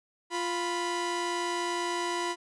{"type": "tone pair together", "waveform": "sawtooth", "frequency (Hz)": [349.2, 987.8], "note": ["F4", "B5"], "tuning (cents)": [0, 0], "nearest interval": "octave + tritone", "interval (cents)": 1800, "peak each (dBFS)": -28, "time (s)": [0.3, 2.36], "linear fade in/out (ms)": 50, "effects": ["resampled to 22050 Hz"]}